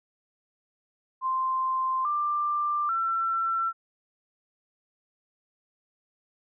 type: tone with pitch steps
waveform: sine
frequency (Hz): 1044 / 1185.5 / 1346.1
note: C6 / D6 / E6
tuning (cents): -4 / +16 / +36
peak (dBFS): -24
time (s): 1.21-3.73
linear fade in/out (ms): 50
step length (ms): 840
effects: none